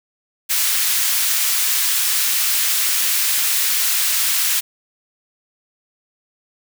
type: high-pass noise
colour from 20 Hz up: white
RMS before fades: -18 dBFS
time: 0.49-4.61 s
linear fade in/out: 20 ms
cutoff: 1600 Hz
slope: 12 dB/octave
effects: none